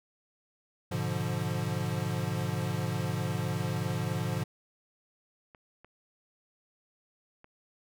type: chord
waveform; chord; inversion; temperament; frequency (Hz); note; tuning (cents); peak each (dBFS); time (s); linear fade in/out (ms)
square; G# diminished seventh; none; equal; 103.83 / 123.47 / 146.83 / 174.61; G#2 / B2 / D3 / F3; 0 / 0 / 0 / 0; -36; 0.91-4.44; 10
type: clicks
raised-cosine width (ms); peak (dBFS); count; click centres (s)
0.5; -37; 3; 5.548 / 5.846 / 7.444
effects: none